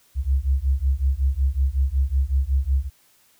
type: beating tone pair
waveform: sine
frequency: 64.9 / 70.3 Hz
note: C2 / C#2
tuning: -13 / +25 cents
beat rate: 5.4 Hz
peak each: -21 dBFS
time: 0.15-2.9 s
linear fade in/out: 50 ms
effects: white hiss -59 dBFS RMS until 3.39 s